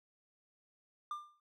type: tone with exponential decay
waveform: triangle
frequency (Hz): 1195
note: D6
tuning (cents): +30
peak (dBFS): -33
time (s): 1.11-1.4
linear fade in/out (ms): 2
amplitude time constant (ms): 61
effects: none